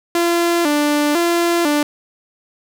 sawtooth tone with vibrato, 317.5 Hz, D#4, 35 cents sharp, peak -10 dBFS, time 0.15-1.83 s, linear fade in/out 2 ms, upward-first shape square, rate 1 Hz, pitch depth 130 cents each way, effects none

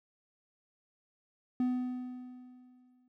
triangle tone with exponential decay, 250.7 Hz, B3, 26 cents sharp, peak -24 dBFS, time 1.6-3.08 s, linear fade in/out 2 ms, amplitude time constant 320 ms, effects none

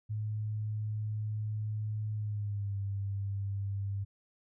sine tone with pitch glide, 107 to 99.26 Hz, A2 to G2, -48 to +22 cents, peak -32 dBFS, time 0.09-4.05 s, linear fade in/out 20 ms, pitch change -130 cents, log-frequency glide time 2.13-2.77 s, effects none

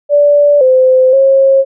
sine tone with pitch steps, 581 / 516 / 540 Hz, D5 / C5 / C#5, -19 / -24 / -45 cents, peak -4 dBFS, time 0.09-1.65 s, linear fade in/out 50 ms, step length 520 ms, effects none

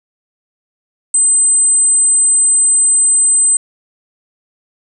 sine tone, 8130 Hz, B8, 49 cents sharp, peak -5 dBFS, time 1.14-3.57 s, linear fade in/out 5 ms, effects tanh soft clip ceiling -7 dBFS

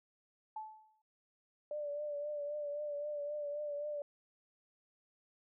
sine tone with exponential decay, 868 Hz, A5, 24 cents flat, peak -38 dBFS, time 0.56-1.02 s, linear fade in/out 5 ms, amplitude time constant 100 ms
sine tone with vibrato, 587.3 Hz, D5, in tune, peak -37 dBFS, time 1.71-4.02 s, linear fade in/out 2 ms, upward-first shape triangle, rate 3.8 Hz, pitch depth 43 cents each way
effects none

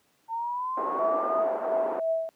sine linear sweep, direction up, 896 to 1257 Hz, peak -28 dBFS, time 0.28-1.45 s, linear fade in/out 50 ms
white band-pass noise, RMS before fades -33 dBFS, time 0.77-2 s, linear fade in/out 5 ms, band 290 to 940 Hz, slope 24 dB/octave
sine tone with tremolo, 652 Hz, E5, 19 cents flat, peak -22 dBFS, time 0.99-2.29 s, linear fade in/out 0 ms, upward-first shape triangle, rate 2.9 Hz, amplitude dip 75%
effects pink hiss -67 dBFS RMS until 2.35 s + high-pass 150 Hz 12 dB/octave

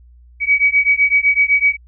sine beating tone pair, 2265 / 2272.9 Hz, C#7 / C#7, +37 / +43 cents, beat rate 7.9 Hz, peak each -14 dBFS, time 0.4-1.77 s, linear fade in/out 50 ms, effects added 60 Hz sine -42 dBFS peak until 1.87 s

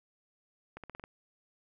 accelerating click train, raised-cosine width 0.5 ms, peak -29 dBFS, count 6, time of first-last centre 0.77-1.039 s, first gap 67 ms, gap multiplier 0.89, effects none

